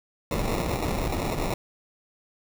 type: noise with sample-and-hold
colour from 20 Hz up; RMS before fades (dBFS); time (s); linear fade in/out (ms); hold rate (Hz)
pink; -27; 0.31-1.54; 2; 1575
effects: none